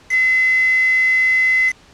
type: tone with quantisation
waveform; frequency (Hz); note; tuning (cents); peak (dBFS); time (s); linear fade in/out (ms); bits
sine; 2036; C7; -48; -12; 0.09-1.73; 50; 4
effects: pink hiss -47 dBFS RMS until 1.93 s + low-pass 6000 Hz 12 dB/octave